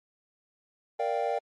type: chord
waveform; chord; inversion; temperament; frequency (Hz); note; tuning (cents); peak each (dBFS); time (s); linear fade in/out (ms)
triangle; G minor seventh; first; equal; 466.2 / 587.3 / 698.5 / 784; Bb4 / D5 / F5 / G5; 0 / 0 / 0 / 0; -30; 0.99-1.39; 10
effects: MP3 48 kbps